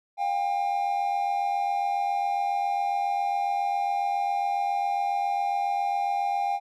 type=tone pair together; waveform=triangle; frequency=712.7 / 800 Hz; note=F5 / G5; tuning=+35 / +35 cents; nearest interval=major second; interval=200 cents; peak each=-28 / -23 dBFS; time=0.17-6.6 s; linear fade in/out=50 ms; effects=none